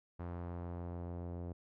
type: tone with low-pass filter sweep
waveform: sawtooth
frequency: 87 Hz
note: F2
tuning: 6 cents flat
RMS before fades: -43 dBFS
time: 0.19-1.53 s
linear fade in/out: 10 ms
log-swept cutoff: 1200 to 580 Hz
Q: 1.1
effects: none